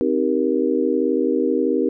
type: chord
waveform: sine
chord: C minor seventh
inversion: none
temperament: just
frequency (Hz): 261.6 / 314 / 392.4 / 470.9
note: C4 / Eb4 / G4 / Bb4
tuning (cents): 0 / +16 / +2 / +18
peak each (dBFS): -22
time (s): 0.01-1.89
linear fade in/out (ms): 0
effects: none